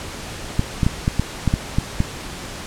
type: clicks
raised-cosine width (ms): 5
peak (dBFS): -4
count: 9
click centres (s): 0.594 / 0.832 / 0.865 / 1.079 / 1.196 / 1.477 / 1.539 / 1.785 / 2.004
effects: pink hiss -32 dBFS RMS until 2.66 s + low-pass 9000 Hz 12 dB/octave